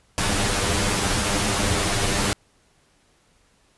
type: noise with comb filter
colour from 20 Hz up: pink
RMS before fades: -22 dBFS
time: 0.18-2.33 s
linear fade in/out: 0 ms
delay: 10 ms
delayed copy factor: +0.8
effects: pink hiss -61 dBFS RMS until 3.77 s + resampled to 24000 Hz